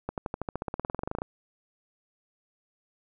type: accelerating click train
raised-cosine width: 1 ms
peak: -17 dBFS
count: 21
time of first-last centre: 0.09-1.219 s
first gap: 88 ms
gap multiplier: 0.95
effects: none